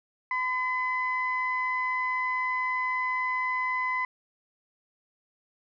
sine tone pair together, 1015.8 / 2024 Hz, B5 / B6, +48 / +42 cents, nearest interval octave, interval 1194 cents, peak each -28 dBFS, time 0.31-4.05 s, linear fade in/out 2 ms, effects tanh soft clip ceiling -18 dBFS

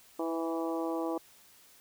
harmonic tone with a mistuned harmonic, 164.2 Hz, E3, 6 cents flat, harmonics 2 / 3 / 4 / 5 / 6 / 7, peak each -33 / -37 / -39 / -41 / -43 / -44 dBFS, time 0.19-1.18 s, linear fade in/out 5 ms, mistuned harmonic 3, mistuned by +16 cents, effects white hiss -59 dBFS RMS until 1.8 s

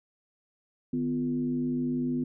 sine tone with frequency modulation, 250.8 Hz, B3, 27 cents sharp, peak -26 dBFS, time 0.93-2.24 s, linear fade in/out 5 ms, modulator 96.1 Hz, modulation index 0.64, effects none

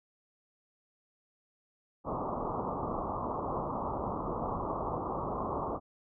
white low-pass noise, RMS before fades -35 dBFS, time 2.04-5.8 s, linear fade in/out 50 ms, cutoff 1200 Hz, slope 96 dB/octave, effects none

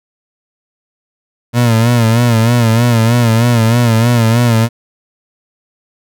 30% pulse tone with vibrato, 116.54 Hz, A#2, in tune, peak -5 dBFS, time 1.53-4.69 s, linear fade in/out 50 ms, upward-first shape sine, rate 3.2 Hz, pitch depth 76 cents each way, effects none

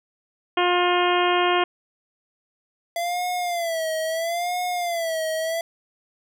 harmonic tone, 355.5 Hz, F4, 31 cents sharp, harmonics 1 / 2 / 3 / 4 / 5 / 6 / 7 / 8 / 9, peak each -22 / -23 / -24 / -29 / -31 / -32 / -31 / -30 / -31 dBFS, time 0.57-1.64 s, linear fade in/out 5 ms
square tone with vibrato, 677 Hz, E5, 46 cents sharp, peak -24 dBFS, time 2.96-5.61 s, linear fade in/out 2 ms, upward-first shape sine, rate 0.75 Hz, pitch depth 110 cents each way
effects none

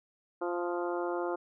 harmonic tone with a mistuned harmonic, 174.61 Hz, F3, in tune, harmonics 2 / 3 / 4 / 5 / 6 / 7 / 8, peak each -33 / -37 / -39 / -41 / -43 / -44 / -45 dBFS, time 0.41-1.36 s, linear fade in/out 10 ms, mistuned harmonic 7, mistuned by +23 cents, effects none

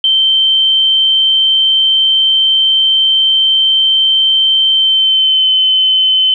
sine tone with pitch glide, 3114 to 3059 Hz, G7 to G7, -12 to -43 cents, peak -7 dBFS, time 0.04-6.34 s, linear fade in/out 2 ms, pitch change -31 cents, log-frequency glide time 4.72-5.51 s, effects none

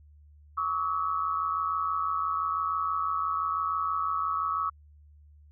sine tone cluster, 1123 / 1189 / 1290 Hz, C#6 / D6 / E6, +22 / +21 / -38 cents, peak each -30 / -37 / -29 dBFS, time 0.57-4.7 s, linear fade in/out 10 ms, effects added 74 Hz sine -52 dBFS peak until 5.51 s

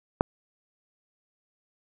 click, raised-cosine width 1 ms, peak -6 dBFS, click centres 0.209 s, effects none

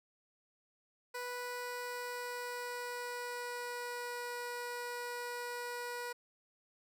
15% pulse tone with pitch glide, 491.9 to 485.1 Hz, B4 to B4, -7 to -31 cents, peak -33 dBFS, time 1.14-6.13 s, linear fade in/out 10 ms, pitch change -24 cents, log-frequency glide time 1.26-4.28 s, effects none

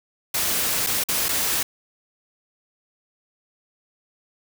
white noise with dropouts, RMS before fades -23 dBFS, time 0.34-1.63 s, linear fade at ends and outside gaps 5 ms, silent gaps 0.865-0.869 / 1.038-1.086 / 1.285-1.289 s, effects none

